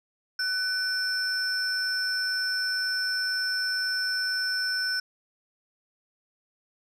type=tone pair together; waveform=sine; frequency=1500 / 5351 Hz; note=F#6 / E8; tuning=+23 / +25 cents; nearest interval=octave + minor seventh; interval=2202 cents; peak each=-26 dBFS; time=0.39-5 s; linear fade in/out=5 ms; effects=tanh soft clip ceiling -22 dBFS